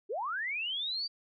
sine linear sweep, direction up, 349.2 to 4701 Hz, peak -32 dBFS, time 0.09-1.08 s, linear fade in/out 20 ms, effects none

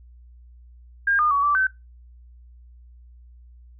sine tone with pitch steps, 1611 / 1215 / 1128 / 1164 / 1534 Hz, G6 / D#6 / C#6 / D6 / G6, +47 / -42 / +30 / -16 / -38 cents, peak -17 dBFS, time 1.07-1.67 s, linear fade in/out 5 ms, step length 120 ms, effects noise-tail reverb RT60 0.2 s tail -18 dB re dry + added 60 Hz sine -45 dBFS peak until 3.79 s

